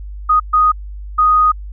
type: tone bursts at uneven times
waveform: sine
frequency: 1244 Hz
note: D#6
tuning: 1 cent flat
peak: -8 dBFS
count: 3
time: 0.29-0.4 / 0.53-0.72 / 1.18-1.52 s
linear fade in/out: 10 ms
effects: added 50 Hz sine -26 dBFS peak until 1.72 s